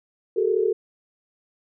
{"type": "tone cluster", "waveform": "sine", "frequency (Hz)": [375.4, 419, 452.3], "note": ["F#4", "G#4", "A4"], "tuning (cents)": [25, 15, 48], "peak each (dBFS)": -23, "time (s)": [0.36, 0.73], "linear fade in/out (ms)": 10, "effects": []}